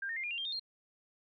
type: tone with pitch steps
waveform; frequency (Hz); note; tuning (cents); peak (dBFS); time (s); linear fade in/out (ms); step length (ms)
sine; 1595 / 1832.2 / 2105 / 2418 / 2777 / 3190 / 3664 / 4209; G6 / A#6 / C7 / D7 / F7 / G7 / A#7 / C8; +30 / -30 / +10 / +50 / -10 / +30 / -31 / +9; -35; 0.02-0.596; 5; 72
effects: none